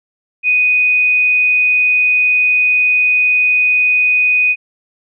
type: tone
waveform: sine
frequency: 2489 Hz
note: D#7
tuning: in tune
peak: -9 dBFS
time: 0.43-4.56 s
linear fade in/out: 50 ms
effects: none